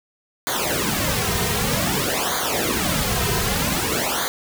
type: noise with flanger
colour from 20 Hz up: pink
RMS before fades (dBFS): -22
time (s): 0.47-4.28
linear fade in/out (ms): 0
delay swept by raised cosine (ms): 0.37 to 3.57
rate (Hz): 0.53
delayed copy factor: -0.95
effects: none